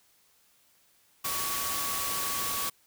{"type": "tone in noise", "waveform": "sine", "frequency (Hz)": 1128, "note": "C#6", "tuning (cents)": 30, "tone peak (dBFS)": -36, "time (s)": [1.24, 2.7], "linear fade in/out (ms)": 10, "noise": "white", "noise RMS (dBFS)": -32, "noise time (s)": [1.24, 2.7], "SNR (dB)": -7, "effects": ["white hiss -65 dBFS RMS until 2.86 s"]}